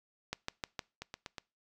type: two click trains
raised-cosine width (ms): 0.2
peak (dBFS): -18 / -24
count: 4 / 4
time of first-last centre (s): 0.33-0.792 / 1.02-1.382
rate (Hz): 6.49 / 8.28
effects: noise-tail reverb RT60 0.3 s tail -24 dB re dry